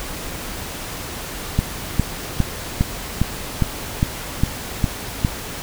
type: click train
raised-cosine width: 5 ms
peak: -3 dBFS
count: 10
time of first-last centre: 1.59-5.249 s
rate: 2.46 Hz
effects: pink hiss -30 dBFS RMS until 5.62 s